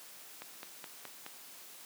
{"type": "click train", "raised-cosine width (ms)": 0.3, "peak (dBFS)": -27, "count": 5, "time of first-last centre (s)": [0.42, 1.264], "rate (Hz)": 4.74, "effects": ["white hiss -52 dBFS RMS until 1.85 s", "high-pass 200 Hz 12 dB/octave"]}